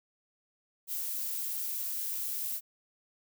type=noise; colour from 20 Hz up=violet; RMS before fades=-35 dBFS; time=0.87-2.61 s; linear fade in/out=50 ms; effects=none